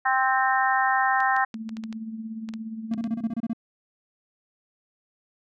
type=harmonic tone; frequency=262 Hz; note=C4; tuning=2 cents sharp; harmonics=3 / 4 / 5 / 6 / 7; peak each=-23 / -26 / -29 / -28 / -26 dBFS; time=0.05-1.45 s; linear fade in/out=10 ms
type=clicks; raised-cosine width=0.2 ms; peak=-24 dBFS; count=11; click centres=1.204 / 1.365 / 1.542 / 1.692 / 1.769 / 1.838 / 1.927 / 2.489 / 2.538 / 2.937 / 3.041 s
type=tone with tremolo; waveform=sine; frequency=221.9 Hz; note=A3; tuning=15 cents sharp; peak=-29 dBFS; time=1.54-3.33 s; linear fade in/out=2 ms; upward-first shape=triangle; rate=17 Hz; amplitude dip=60%
type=tone bursts; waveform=triangle; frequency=229.2 Hz; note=A#3; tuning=29 cents flat; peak=-22 dBFS; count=10; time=2.91-3.533 s; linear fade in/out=5 ms; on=38 ms; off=27 ms
effects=none